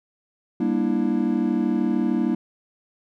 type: chord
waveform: triangle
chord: E half-diminished seventh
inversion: first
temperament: just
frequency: 197.78 / 237.3 / 296.7 / 329.6 Hz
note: G3 / Bb3 / D4 / E4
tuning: +16 / +31 / +18 / 0 cents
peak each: -24 / -21 / -24 / -24 dBFS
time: 0.6-2.35 s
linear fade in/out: 5 ms
effects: none